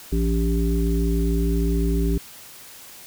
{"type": "harmonic tone with a mistuned harmonic", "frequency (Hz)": 56.7, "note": "A#1", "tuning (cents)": -47, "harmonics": [1, 3, 5, 7], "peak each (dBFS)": [-20, -25, -27, -28], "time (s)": [0.12, 2.18], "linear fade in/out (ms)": 5, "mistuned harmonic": 7, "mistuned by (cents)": -18, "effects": ["white hiss -43 dBFS RMS until 3.06 s"]}